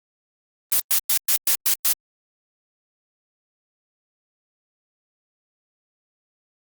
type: noise bursts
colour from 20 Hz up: blue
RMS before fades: -18 dBFS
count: 7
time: 0.72-1.926 s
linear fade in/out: 0 ms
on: 78 ms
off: 110 ms
effects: Opus 32 kbps

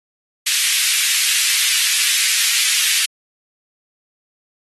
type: high-pass noise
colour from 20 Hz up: pink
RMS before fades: -17 dBFS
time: 0.46-3.06 s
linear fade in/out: 10 ms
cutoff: 2100 Hz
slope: 24 dB/octave
effects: AAC 32 kbps

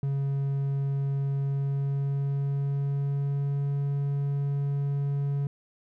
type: tone with pitch glide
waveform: triangle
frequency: 138.59 to 141.01 Hz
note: C#3 to C#3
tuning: 0 to +30 cents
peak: -23 dBFS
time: 0.03-5.47 s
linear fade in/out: 2 ms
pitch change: +30 cents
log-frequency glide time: 1.4-3.72 s
effects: none

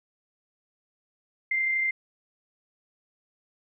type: tone with amplitude modulation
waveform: sine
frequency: 2092 Hz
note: C7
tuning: 1 cent flat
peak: -22 dBFS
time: 1.51-1.91 s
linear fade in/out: 5 ms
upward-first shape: sine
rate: 32.3 Hz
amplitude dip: 25%
effects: none

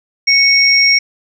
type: tone pair together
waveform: sine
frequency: 2217 / 5577 Hz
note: C#7 / F8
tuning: 0 / -3 cents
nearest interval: octave + major third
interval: 1597 cents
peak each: -10 dBFS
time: 0.27-0.99 s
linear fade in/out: 10 ms
effects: none

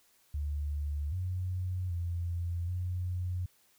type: tone with pitch steps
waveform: sine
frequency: 73.3 / 91.5 / 86.2 / 90 Hz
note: D2 / F#2 / F2 / F#2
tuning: -3 / -19 / -22 / -47 cents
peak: -31 dBFS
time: 0.34-3.46 s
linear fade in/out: 5 ms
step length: 780 ms
effects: white hiss -67 dBFS RMS until 3.78 s

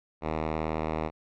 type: tone with vibrato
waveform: 5% pulse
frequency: 78.7 Hz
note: D#2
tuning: 20 cents sharp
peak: -17 dBFS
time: 0.21-1.11 s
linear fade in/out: 50 ms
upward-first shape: sine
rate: 9.3 Hz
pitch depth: 10 cents each way
effects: low-pass 2000 Hz 12 dB/octave

